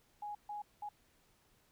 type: tone bursts at uneven times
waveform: sine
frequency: 830.6 Hz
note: G#5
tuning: in tune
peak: -40 dBFS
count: 3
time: 0.22-0.35 / 0.49-0.62 / 0.82-0.89 s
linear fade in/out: 5 ms
effects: pink hiss -71 dBFS RMS until 1.71 s